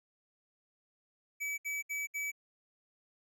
square tone bursts, 2290 Hz, D7, 44 cents flat, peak -35 dBFS, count 4, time 1.4-2.318 s, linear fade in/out 20 ms, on 180 ms, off 66 ms, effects none

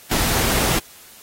pink noise, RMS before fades -20 dBFS, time 0.11-0.79 s, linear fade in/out 5 ms, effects white hiss -45 dBFS RMS until 1.22 s + AAC 48 kbps

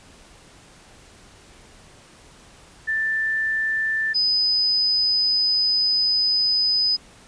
sine tone pair in turn, 1770 / 5006 Hz, A6 / D#8, +10 / +10 cents, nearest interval octave + tritone, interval 1800 cents, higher second, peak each -20 / -17 dBFS, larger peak second, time 2.87-4.14 / 4.14-6.97 s, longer second, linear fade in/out 20 ms, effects pink hiss -49 dBFS RMS until 7.27 s + resampled to 22050 Hz

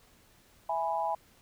sine chord, E major, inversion none, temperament equal, 659.3 / 830.6 / 987.8 Hz, E5 / G#5 / B5, 0 / 0 / 0 cents, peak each -34 / -31 / -34 dBFS, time 0.69-1.15 s, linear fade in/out 5 ms, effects pink hiss -62 dBFS RMS until 1.41 s

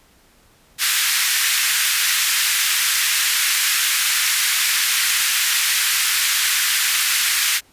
pink high-pass noise, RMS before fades -18 dBFS, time 0.78-7.61 s, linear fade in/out 50 ms, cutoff 1600 Hz, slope 24 dB/octave, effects pink hiss -54 dBFS RMS until 7.72 s + resampled to 32000 Hz

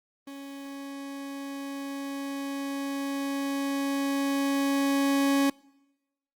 40% pulse tone with level ramp, 277.2 Hz, C#4, in tune, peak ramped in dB -38 to -20 dBFS, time 0.27-5.5 s, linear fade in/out 5 ms, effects noise-tail reverb RT60 1.0 s tail -26 dB re dry + Opus 32 kbps

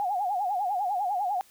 sine tone with vibrato, 772 Hz, G5, 27 cents flat, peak -25 dBFS, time 0-1.41 s, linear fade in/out 0 ms, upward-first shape sine, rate 10 Hz, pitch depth 150 cents each way, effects white hiss -58 dBFS RMS until 1.5 s

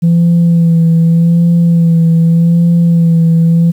sine tone with vibrato, 167.8 Hz, E3, 31 cents sharp, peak -3 dBFS, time 0.02-3.72 s, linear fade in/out 20 ms, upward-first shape sine, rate 0.84 Hz, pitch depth 29 cents each way, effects tanh soft clip ceiling -3 dBFS + 7-bit

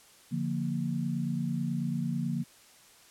sine chord, Bb major, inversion first, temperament just, 145.68 / 174.81 / 233.1 Hz, D3 / F3 / Bb3, -14 / +2 / 0 cents, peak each -33 dBFS, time 0.31-2.44 s, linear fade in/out 20 ms, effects white hiss -57 dBFS RMS until 3.1 s + low-pass 11000 Hz 12 dB/octave

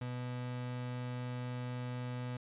35% pulse tone, 124 Hz, B2, 7 cents sharp, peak -36 dBFS, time 0.01-2.37 s, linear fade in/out 5 ms, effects resampled to 8000 Hz

